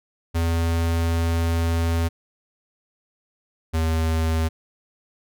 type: tone pair in turn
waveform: square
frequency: 83.3 / 80.7 Hz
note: E2 / E2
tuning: +19 / -36 cents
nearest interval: minor second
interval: 55 cents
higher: first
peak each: -20 dBFS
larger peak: neither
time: 0.34-2.09 / 3.73-4.49 s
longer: first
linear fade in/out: 20 ms
effects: none